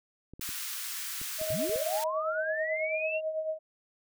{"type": "clicks", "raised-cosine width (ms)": 3, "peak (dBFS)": -33, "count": 8, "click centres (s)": [0.336, 0.395, 0.491, 1.215, 1.415, 1.505, 1.695, 1.759]}
{"type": "high-pass noise", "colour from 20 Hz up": "white", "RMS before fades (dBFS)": -37, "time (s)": [0.41, 2.04], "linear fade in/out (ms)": 2, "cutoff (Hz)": 1200, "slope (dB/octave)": 24}
{"type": "tone with tremolo", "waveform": "sine", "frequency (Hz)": 630, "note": "D#5", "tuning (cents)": 21, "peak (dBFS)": -27, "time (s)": [1.38, 3.59], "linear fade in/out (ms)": 50, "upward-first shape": "triangle", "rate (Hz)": 9.1, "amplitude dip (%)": 65}
{"type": "linear sweep", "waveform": "sine", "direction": "up", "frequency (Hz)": [66.2, 2794], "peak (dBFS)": -32, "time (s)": [1.49, 3.21], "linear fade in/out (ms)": 50}
{"effects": []}